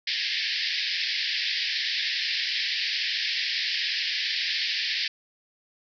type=band-pass noise; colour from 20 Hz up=white; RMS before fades=-28 dBFS; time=0.07-5.08 s; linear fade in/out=5 ms; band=1700 to 5200 Hz; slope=96 dB/octave; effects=none